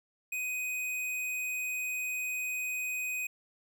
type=tone; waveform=square; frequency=2500 Hz; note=D#7; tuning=8 cents sharp; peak=-33 dBFS; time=0.32-3.27 s; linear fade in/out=5 ms; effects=none